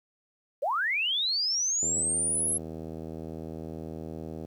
sine linear sweep, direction up, 489.2 to 11110 Hz, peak -25 dBFS, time 0.62-2.58 s, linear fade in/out 10 ms
click train, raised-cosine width 2 ms, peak -25 dBFS, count 210, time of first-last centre 1.83-4.449 s, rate 79.8 Hz
effects high-pass 80 Hz 12 dB/octave + 10-bit

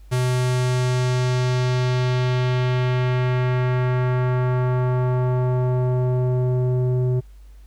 square tone with low-pass filter sweep, 126 Hz, B2, 35 cents sharp, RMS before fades -20 dBFS, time 0.11-7.21 s, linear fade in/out 20 ms, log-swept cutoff 11000 to 390 Hz, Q 1.1, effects added 50 Hz sine -41 dBFS peak until 7.66 s + pink hiss -61 dBFS RMS until 7.66 s

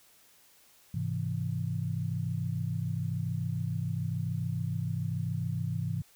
sine chord, Ab augmented, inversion none, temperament equal, 103.83 / 130.81 / 164.81 Hz, Ab2 / C3 / E3, 0 / 0 / 0 cents, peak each -34 dBFS, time 0.94-6.02 s, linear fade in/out 5 ms, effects white hiss -61 dBFS RMS until 6.15 s

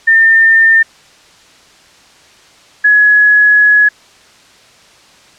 sine tone pair in turn, 1805 / 1685.7 Hz, A6 / G#6, +44 / +25 cents, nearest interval minor second, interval 119 cents, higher first, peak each -4 dBFS, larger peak neither, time 0.07-0.83 / 2.84-3.89 s, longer second, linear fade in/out 10 ms, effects white hiss -43 dBFS RMS until 5.38 s + low-pass 6000 Hz 12 dB/octave

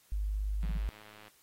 sine tone, 51 Hz, G#1, 31 cents flat, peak -30 dBFS, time 0.12-0.89 s, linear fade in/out 0 ms
click train, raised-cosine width 0.3 ms, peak -37 dBFS, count 70, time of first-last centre 0.63-1.281 s, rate 106 Hz
sine tone bursts, 164.81 Hz, E3, in tune, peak -36 dBFS, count 3, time 0.63-0.775 s, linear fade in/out 5 ms, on 27 ms, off 32 ms
effects white hiss -65 dBFS RMS until 1.42 s + AAC 48 kbps

